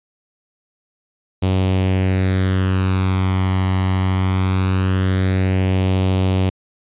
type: tone with flanger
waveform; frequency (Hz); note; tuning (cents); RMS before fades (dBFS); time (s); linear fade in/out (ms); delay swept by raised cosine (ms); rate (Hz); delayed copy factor
sawtooth; 94; F#2; +28; -17; 1.42-6.5; 10; 0.31 to 0.99; 0.21; +0.6
effects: resampled to 8000 Hz